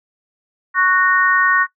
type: chord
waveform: sine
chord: F# major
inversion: second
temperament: just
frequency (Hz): 1110 / 1480 / 1850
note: C#6 / F#6 / A#6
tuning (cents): +2 / 0 / -14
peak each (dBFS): -16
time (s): 0.74-1.67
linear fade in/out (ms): 50
effects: noise-tail reverb RT60 0.1 s tail -17 dB re dry